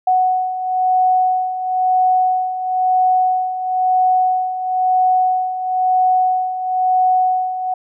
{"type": "beating tone pair", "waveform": "sine", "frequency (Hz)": [740, 741], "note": ["F#5", "F#5"], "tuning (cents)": [0, 2], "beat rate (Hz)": 1, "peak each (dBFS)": [-20, -14], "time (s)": [0.07, 7.74], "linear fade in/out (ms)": 5, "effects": []}